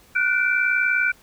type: tone cluster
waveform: sine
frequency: 1453 / 1513 / 2337 Hz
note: F#6 / F#6 / D7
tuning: -32 / +38 / -9 cents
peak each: -22 dBFS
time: 0.15-1.12 s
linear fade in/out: 10 ms
effects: pink hiss -53 dBFS RMS until 1.22 s